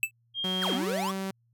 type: tone with exponential decay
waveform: square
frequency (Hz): 2637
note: E7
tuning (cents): 0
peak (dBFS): -20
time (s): 0.03-0.11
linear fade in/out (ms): 1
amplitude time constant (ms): 16
type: tone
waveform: sine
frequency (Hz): 3215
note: G7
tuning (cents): +43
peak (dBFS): -29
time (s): 0.34-0.79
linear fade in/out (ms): 50
type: tone with pitch glide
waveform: sawtooth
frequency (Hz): 186 to 192.34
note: F#3 to G3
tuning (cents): +9 to -33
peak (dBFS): -27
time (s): 0.44-1.31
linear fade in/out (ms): 5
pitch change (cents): +58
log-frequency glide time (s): 0.6-1.11
type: exponential two-way sweep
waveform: square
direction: down then up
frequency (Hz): 2217 to 225.8 to 1224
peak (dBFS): -30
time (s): 0.61-1.12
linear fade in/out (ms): 20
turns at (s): 0.74
effects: added 117 Hz sine -65 dBFS peak until 1.53 s